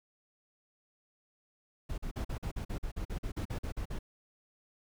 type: noise bursts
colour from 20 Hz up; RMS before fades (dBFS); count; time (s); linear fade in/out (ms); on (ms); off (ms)
brown; -36; 16; 1.89-3.99; 10; 90; 44
effects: none